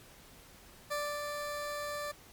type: tone with ADSR envelope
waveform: 20% pulse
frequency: 587.3 Hz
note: D5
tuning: in tune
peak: -27 dBFS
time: 0.9-2.12 s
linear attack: 20 ms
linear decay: 260 ms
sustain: -4 dB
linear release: 11 ms
effects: pink hiss -56 dBFS RMS until 2.32 s + MP3 96 kbps